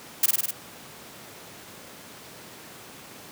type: noise with echo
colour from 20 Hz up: blue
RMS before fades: -18 dBFS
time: 0.23-0.26 s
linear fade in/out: 5 ms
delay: 50 ms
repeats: 5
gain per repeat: -2 dB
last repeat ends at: 0.51 s
effects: pink hiss -44 dBFS RMS until 3.31 s + high-pass 150 Hz 12 dB/octave